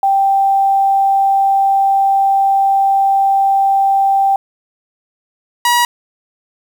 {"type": "tone pair in turn", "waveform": ["sine", "sawtooth"], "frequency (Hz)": [784, 961.9], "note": ["G5", "B5"], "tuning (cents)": [0, -46], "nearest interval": "major third", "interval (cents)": 354, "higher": "second", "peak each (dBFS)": [-9, -6], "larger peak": "second", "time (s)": [[0.03, 4.36], [5.65, 5.85]], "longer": "first", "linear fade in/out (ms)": 2, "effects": ["7-bit"]}